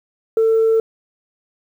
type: tone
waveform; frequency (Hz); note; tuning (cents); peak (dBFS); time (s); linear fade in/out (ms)
sine; 447.4; A4; +29; -10; 0.37-0.8; 2
effects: tanh soft clip ceiling -9 dBFS + 8-bit